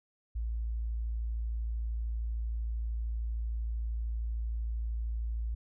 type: tone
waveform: sine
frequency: 56.5 Hz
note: A1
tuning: 47 cents sharp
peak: -31 dBFS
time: 0.35-5.55 s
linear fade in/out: 10 ms
effects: none